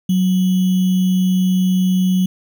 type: tone with sample-and-hold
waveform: sine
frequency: 185 Hz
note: F#3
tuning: in tune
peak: -12 dBFS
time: 0.09-2.26 s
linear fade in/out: 5 ms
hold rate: 3150 Hz
effects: none